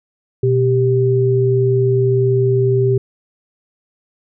sine tone pair together, 123.47 / 392 Hz, B2 / G4, 0 / 0 cents, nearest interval octave + minor sixth, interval 2000 cents, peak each -14 dBFS, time 0.43-2.98 s, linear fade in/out 5 ms, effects none

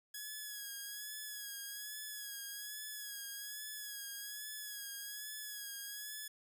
5% pulse tone with vibrato, 1674 Hz, G#6, 13 cents sharp, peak -33 dBFS, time 0.14-6.28 s, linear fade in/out 5 ms, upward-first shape sine, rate 1.2 Hz, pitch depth 47 cents each way, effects none

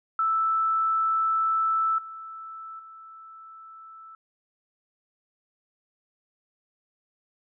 sine tone with level steps, 1318.5 Hz, E6, in tune, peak -21 / -37 / -43 dBFS, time 0.19-4.15 s, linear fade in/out 2 ms, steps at 1.98 / 2.79 s, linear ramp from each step 5 ms, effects none

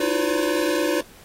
square tone cluster, 306.5 / 331.3 / 356.8 / 504 / 569 Hz, D#4 / E4 / F4 / B4 / C#5, -26 / +9 / +37 / +35 / +45 cents, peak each -27 dBFS, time 0-1.01 s, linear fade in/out 5 ms, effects pink hiss -49 dBFS RMS until 1.24 s + AAC 48 kbps

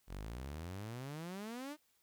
sawtooth exponential sweep, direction up, 43.65 to 310.1 Hz, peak -39 dBFS, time 0.07-1.77 s, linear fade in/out 50 ms, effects white hiss -75 dBFS RMS until 2.02 s

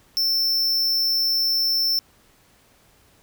square tone, 5360 Hz, E8, 28 cents sharp, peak -19 dBFS, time 0.17-1.99 s, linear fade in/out 0 ms, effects pink hiss -57 dBFS RMS until 3.22 s

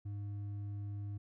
sine tone with hard clipping, 101.7 Hz, G#2, 36 cents flat, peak -40 dBFS, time 0.05-1.18 s, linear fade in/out 10 ms, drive 4 dB, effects none

